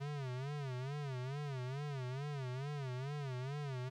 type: tone with vibrato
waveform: square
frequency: 135.9 Hz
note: C#3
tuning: 34 cents flat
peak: -40 dBFS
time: 0-3.9 s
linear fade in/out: 20 ms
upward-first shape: sine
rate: 2.3 Hz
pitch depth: 150 cents each way
effects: low-pass 5000 Hz 12 dB/octave + 12-bit